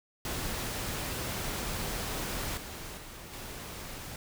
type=noise with level steps; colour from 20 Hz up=pink; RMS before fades=-35 / -42 / -46 / -42 dBFS; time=0.25-4.16 s; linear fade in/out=2 ms; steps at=2.57 / 2.97 / 3.33 s; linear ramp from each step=5 ms; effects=none